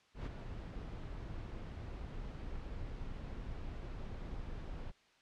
brown noise with ADSR envelope, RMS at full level -37 dBFS, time 0.14-4.92 s, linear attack 120 ms, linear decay 23 ms, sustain -7 dB, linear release 26 ms, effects white hiss -68 dBFS RMS until 5.21 s + low-pass 4000 Hz 12 dB/octave

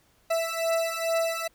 40% pulse beating tone pair, 659.3 / 661.6 Hz, E5 / E5, 0 / +6 cents, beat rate 2.3 Hz, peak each -27 dBFS, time 0.3-1.48 s, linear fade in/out 10 ms, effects pink hiss -64 dBFS RMS until 1.54 s

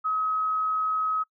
sine tone, 1274 Hz, D#6, 41 cents sharp, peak -23 dBFS, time 0.04-1.24 s, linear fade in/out 20 ms, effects noise-tail reverb RT60 0.1 s tail -26 dB re dry

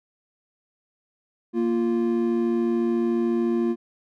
triangle tone pair together, 233.5 / 347.4 Hz, A#3 / F4, +3 / -9 cents, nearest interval perfect fifth, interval 688 cents, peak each -21 dBFS, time 1.53-3.76 s, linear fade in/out 50 ms, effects none

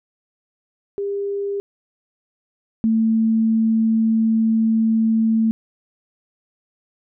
sine tone pair in turn, 401 / 223.2 Hz, G4 / A3, +39 / +25 cents, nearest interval minor seventh, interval 1014 cents, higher first, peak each -21 / -14 dBFS, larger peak second, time 0.98-1.6 / 2.84-5.51 s, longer second, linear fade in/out 0 ms, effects none

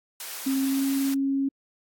white high-pass noise, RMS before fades -36 dBFS, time 0.2-1.14 s, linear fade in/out 2 ms, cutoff 560 Hz, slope 12 dB/octave
sine tone with pitch glide, 268.9 to 273.4 Hz, C4 to C#4, +47 to -24 cents, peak -22 dBFS, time 0.46-1.49 s, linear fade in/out 10 ms, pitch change +29 cents, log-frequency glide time 0.58-0.9 s
effects AAC 64 kbps

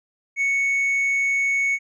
triangle tone with tanh clipping, 2217 Hz, C#7, in tune, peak -19 dBFS, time 0.36-1.79 s, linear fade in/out 50 ms, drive 7 dB, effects none

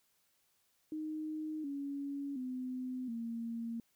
sine tone with pitch steps, 310 / 281 / 254.7 / 230.9 Hz, D#4 / C#4 / C4 / A#3, -6 / +24 / -46 / -16 cents, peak -37 dBFS, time 0.92-3.8 s, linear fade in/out 2 ms, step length 720 ms, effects white hiss -75 dBFS RMS until 3.95 s

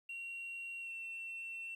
sine tone with pitch glide, 2744 to 2702 Hz, F7 to E7, -31 to +42 cents, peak -40 dBFS, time 0.09-1.75 s, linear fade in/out 5 ms, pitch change -27 cents, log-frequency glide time 0.8-0.92 s, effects tanh soft clip ceiling -40 dBFS + 12-bit

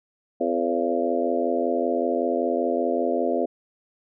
harmonic tone with a mistuned harmonic, 85.2 Hz, F2, 42 cents flat, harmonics 3 / 4 / 5 / 6 / 7 / 8, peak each -28 / -28 / -28 / -28 / -28 / -28 dBFS, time 0.4-3.46 s, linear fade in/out 10 ms, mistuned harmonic 7, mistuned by -42 cents, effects none

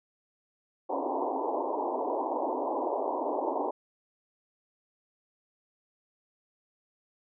white band-pass noise, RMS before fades -31 dBFS, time 0.89-3.71 s, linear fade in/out 10 ms, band 260 to 1000 Hz, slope 96 dB/octave, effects none

